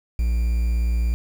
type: tone with quantisation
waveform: triangle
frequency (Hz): 58.27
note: A#1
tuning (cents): 0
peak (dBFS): -16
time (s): 0.19-1.14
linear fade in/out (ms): 0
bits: 7
effects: none